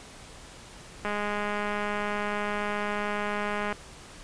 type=click train; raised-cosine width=0.5 ms; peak=-16 dBFS; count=555; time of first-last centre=1.05-3.726 s; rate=207 Hz; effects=pink hiss -47 dBFS RMS until 4.23 s + resampled to 22050 Hz